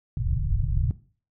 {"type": "low-pass noise", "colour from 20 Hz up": "pink", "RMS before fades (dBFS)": -24, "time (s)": [0.17, 0.91], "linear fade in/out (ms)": 2, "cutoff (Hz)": 150, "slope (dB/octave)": 96, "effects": ["noise-tail reverb RT60 0.4 s tail -17 dB re dry"]}